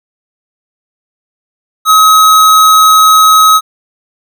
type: tone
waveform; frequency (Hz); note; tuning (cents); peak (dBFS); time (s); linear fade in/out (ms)
square; 1274; D#6; +41; -3; 1.85-3.61; 50
effects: none